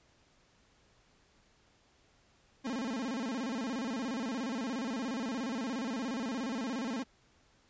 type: tone with vibrato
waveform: 40% pulse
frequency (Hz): 244.9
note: B3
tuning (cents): -14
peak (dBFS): -33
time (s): 2.64-7.04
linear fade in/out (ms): 20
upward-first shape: square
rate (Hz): 17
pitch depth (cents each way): 170
effects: pink hiss -67 dBFS RMS until 7.69 s + resampled to 16000 Hz

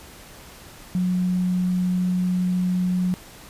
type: tone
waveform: sine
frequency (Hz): 181.6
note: F#3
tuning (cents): -32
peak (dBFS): -19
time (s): 0.95-3.14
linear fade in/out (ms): 0
effects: pink hiss -44 dBFS RMS until 3.49 s + resampled to 32000 Hz

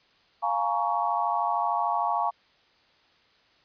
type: chord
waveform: sine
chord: Bb minor seventh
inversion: second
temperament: just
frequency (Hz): 699.2 / 839.1 / 932.3 / 1118.8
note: F5 / Ab5 / Bb5 / Db6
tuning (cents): +2 / +18 / 0 / +16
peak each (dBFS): -29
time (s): 0.42-2.31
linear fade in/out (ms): 20
effects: white hiss -62 dBFS RMS until 3.64 s + resampled to 11025 Hz

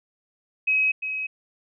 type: tone with echo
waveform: sine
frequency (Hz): 2546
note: D#7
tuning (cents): +39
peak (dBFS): -18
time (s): 0.67-0.92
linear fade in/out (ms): 10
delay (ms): 350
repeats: 1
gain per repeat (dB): -8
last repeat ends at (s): 1.27
effects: none

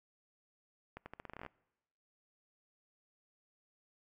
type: accelerating click train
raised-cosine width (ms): 0.5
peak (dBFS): -30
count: 13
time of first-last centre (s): 0.97-1.463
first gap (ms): 90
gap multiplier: 0.84
effects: noise-tail reverb RT60 1.0 s tail -24 dB re dry + MP3 96 kbps

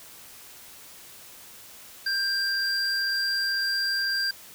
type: tone pair together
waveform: triangle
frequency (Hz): 1585 / 4753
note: G6 / D8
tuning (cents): +19 / +20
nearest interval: octave + perfect fifth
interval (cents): 1901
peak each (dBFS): -24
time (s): 2.06-4.31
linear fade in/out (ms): 5
effects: tanh soft clip ceiling -19 dBFS + white hiss -47 dBFS RMS until 4.54 s

